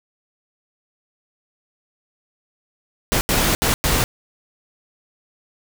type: noise bursts at uneven times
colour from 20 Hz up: pink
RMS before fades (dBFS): -18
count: 4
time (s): 3.12-3.21 / 3.29-3.55 / 3.62-3.74 / 3.84-4.04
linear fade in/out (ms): 0
effects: none